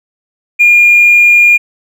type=tone with hard clipping; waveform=sine; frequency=2417 Hz; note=D7; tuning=49 cents sharp; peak=-3 dBFS; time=0.59-1.58 s; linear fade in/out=20 ms; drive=1 dB; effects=none